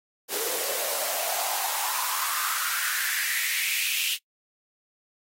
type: noise with high-pass filter sweep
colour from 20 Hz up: white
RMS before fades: -28 dBFS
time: 0.28-4.18 s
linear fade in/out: 50 ms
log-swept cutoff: 410 to 2900 Hz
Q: 5.4
effects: noise-tail reverb RT60 0.1 s tail -22 dB re dry + AAC 48 kbps